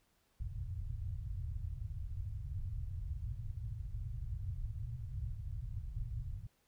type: low-pass noise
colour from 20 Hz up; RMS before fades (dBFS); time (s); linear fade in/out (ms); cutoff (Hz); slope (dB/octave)
white; -41; 0.4-6.47; 5; 120; 48
effects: pink hiss -75 dBFS RMS until 6.67 s